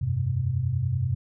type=chord; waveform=sine; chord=F suspended second; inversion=none; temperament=equal with one note detuned; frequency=87.31 / 98 / 128.27 Hz; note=F2 / G2 / C3; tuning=0 / 0 / -34 cents; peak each=-31 / -28 / -25 dBFS; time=0.01-1.15 s; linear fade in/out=10 ms; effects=none